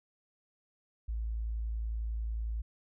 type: tone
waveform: sine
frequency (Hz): 55.5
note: A1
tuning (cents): +16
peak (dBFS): -32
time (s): 1.08-2.62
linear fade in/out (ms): 10
effects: none